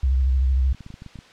sine tone with vibrato, 65.41 Hz, C2, in tune, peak -16 dBFS, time 0.03-0.73 s, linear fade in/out 5 ms, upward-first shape sine, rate 13 Hz, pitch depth 71 cents each way
clicks, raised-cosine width 5 ms, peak -26 dBFS, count 9, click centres 0.747 / 0.807 / 0.864 / 0.904 / 0.941 / 1.021 / 1.063 / 1.157 / 1.189 s
effects white hiss -49 dBFS RMS until 1.32 s + low-pass 4000 Hz 12 dB/octave

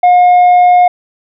sine tone with tanh clipping, 717 Hz, F5, 45 cents sharp, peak -4 dBFS, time 0.03-0.88 s, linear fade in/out 5 ms, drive 3 dB, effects none

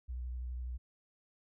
sine tone with vibrato, 61.74 Hz, B1, in tune, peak -37 dBFS, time 0.08-0.78 s, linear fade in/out 20 ms, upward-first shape sine, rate 12 Hz, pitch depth 30 cents each way, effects none

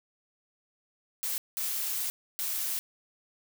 blue noise bursts at uneven times, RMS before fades -32 dBFS, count 3, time 1.23-1.38 / 1.57-2.1 / 2.39-2.79 s, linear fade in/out 0 ms, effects none

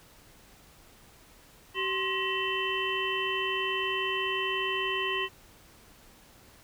harmonic tone with a mistuned harmonic, 381.9 Hz, G4, 45 cents flat, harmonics 1 / 3 / 5 / 7 / 8, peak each -34 / -34 / -34 / -34 / -34 dBFS, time 1.74-5.29 s, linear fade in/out 50 ms, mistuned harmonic 3, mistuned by -140 cents, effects pink hiss -56 dBFS RMS until 6.63 s

